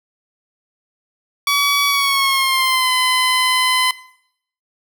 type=tone with pitch glide; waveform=15% pulse; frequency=1137 to 1018.8 Hz; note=C#6 to C6; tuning=+44 to -46 cents; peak=-8 dBFS; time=1.47-3.91 s; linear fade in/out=2 ms; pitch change=-190 cents; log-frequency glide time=1.87-2.91 s; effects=noise-tail reverb RT60 0.7 s tail -18 dB re dry